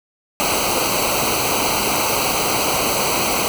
pink noise with comb filter, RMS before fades -19 dBFS, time 0.4-3.48 s, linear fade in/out 0 ms, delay 0.57 ms, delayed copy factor -0.9, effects none

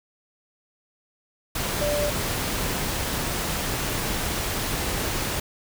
sine tone in noise, 587.3 Hz, D5, in tune, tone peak -23 dBFS, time 1.81-2.1 s, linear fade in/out 5 ms, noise pink, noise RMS -27 dBFS, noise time 1.55-5.4 s, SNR +1 dB, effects none

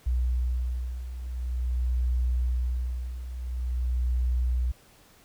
sine beating tone pair, 61.3 / 61.77 Hz, B1 / B1, -12 / +1 cents, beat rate 0.47 Hz, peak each -31 / -26 dBFS, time 0.06-4.72 s, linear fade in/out 10 ms, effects pink hiss -57 dBFS RMS until 5.24 s

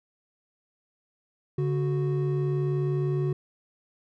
triangle tone pair together, 142.8 / 369.1 Hz, D3 / F#4, -48 / -4 cents, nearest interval octave + major third, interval 1644 cents, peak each -23 / -27 dBFS, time 1.58-3.33 s, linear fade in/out 5 ms, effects none

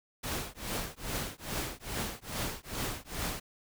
pink noise with tremolo, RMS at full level -33 dBFS, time 0.23-3.4 s, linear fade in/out 10 ms, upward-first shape triangle, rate 2.4 Hz, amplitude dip 100%, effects none

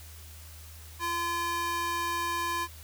square tone with high-pass filter, 342.6 Hz, F4, 33 cents flat, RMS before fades -31 dBFS, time 0.99-2.68 s, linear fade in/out 50 ms, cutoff 920 Hz, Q 1.6, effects added 79 Hz sine -46 dBFS peak until 2.83 s + white hiss -51 dBFS RMS until 2.83 s

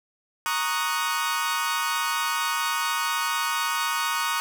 sawtooth chord, D# minor seventh, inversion second, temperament equal, 932.3 / 1108.7 / 1244.5 / 1480 Hz, A#5 / C#6 / D#6 / F#6, 0 / 0 / 0 / 0 cents, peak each -26 / -26 / -25 / -27 dBFS, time 0.46-4.4 s, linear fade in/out 0 ms, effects none

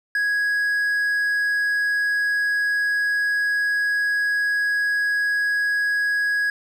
triangle tone, 1661.2 Hz, G#6, in tune, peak -17 dBFS, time 0.15-6.5 s, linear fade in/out 2 ms, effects none

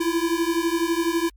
square beating tone pair, 329.6 / 341.6 Hz, E4 / F4, 0 / -38 cents, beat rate 12 Hz, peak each -24 dBFS, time 0-1.3 s, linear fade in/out 10 ms, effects added 50 Hz sine -49 dBFS peak until 1.36 s + MP3 96 kbps

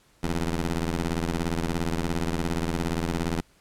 15% pulse ring-modulated tone, 83.3 Hz, E2, 19 cents sharp, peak -16 dBFS, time 0.23-3.41 s, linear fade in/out 5 ms, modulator 91.9 Hz, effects pink hiss -61 dBFS RMS until 3.6 s + low-pass 12000 Hz 12 dB/octave

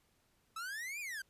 45% pulse exponential two-way sweep, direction up then down, 1282 to 2489 to 1526 Hz, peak -40 dBFS, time 0.56-1.22 s, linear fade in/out 5 ms, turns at 1 s, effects pink hiss -74 dBFS RMS until 1.29 s + resampled to 32000 Hz

